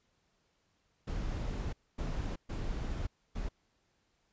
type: noise bursts at uneven times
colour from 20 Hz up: brown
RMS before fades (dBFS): -36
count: 4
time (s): 1.07-1.73 / 1.98-2.36 / 2.49-3.07 / 3.35-3.49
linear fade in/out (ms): 10
effects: pink hiss -75 dBFS RMS until 4.32 s + resampled to 16000 Hz